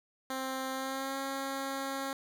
10% pulse tone with pitch glide, 263.3 to 271.5 Hz, C4 to C#4, +11 to -36 cents, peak -26 dBFS, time 0.3-2.13 s, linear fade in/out 2 ms, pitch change +53 cents, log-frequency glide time 0.72-1.17 s, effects none

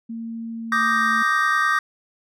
sine tone with pitch glide, 228.4 to 225.1 Hz, A#3 to A3, -35 to +40 cents, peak -28 dBFS, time 0.09-1.23 s, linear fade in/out 10 ms, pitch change -25 cents, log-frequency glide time 0.52-1.1 s
triangle chord, Eb major seventh, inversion third, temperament equal, 1174.7 / 1244.5 / 1568 / 1864.7 Hz, D6 / Eb6 / G6 / Bb6, 0 / 0 / 0 / 0 cents, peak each -21 dBFS, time 0.72-1.79 s, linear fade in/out 2 ms
effects none

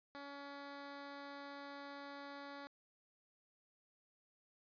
10% pulse tone, 282.2 Hz, C#4, 31 cents sharp, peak -40 dBFS, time 0.15-2.67 s, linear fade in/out 0 ms, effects resampled to 11025 Hz

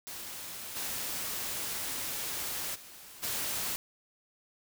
white noise with level steps, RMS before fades -42 / -36 / -50 / -34 dBFS, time 0.07-3.76 s, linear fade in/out 0 ms, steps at 0.75 / 2.74 / 3.22 s, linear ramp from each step 20 ms, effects none

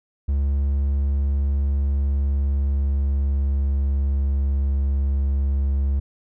triangle tone with pitch glide, 69.8 to 68.92 Hz, C#2 to C#2, +13 to -9 cents, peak -16 dBFS, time 0.28-6 s, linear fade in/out 10 ms, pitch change -22 cents, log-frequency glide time 1.7-4.75 s, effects none

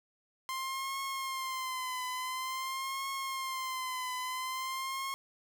sawtooth tone with vibrato, 1046.5 Hz, C6, in tune, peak -31 dBFS, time 0.49-5.14 s, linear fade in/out 0 ms, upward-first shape triangle, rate 0.48 Hz, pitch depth 67 cents each way, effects none

